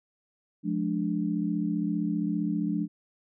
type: chord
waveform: sine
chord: D diminished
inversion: first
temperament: just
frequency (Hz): 176.2 / 211.4 / 293.7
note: F3 / Ab3 / D4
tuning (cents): +16 / +31 / 0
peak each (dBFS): -30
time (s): 0.63-2.88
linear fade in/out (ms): 50
effects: none